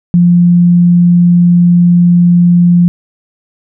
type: tone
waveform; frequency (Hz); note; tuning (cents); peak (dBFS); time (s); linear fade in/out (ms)
sine; 174.61; F3; 0; -3; 0.14-2.88; 0
effects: none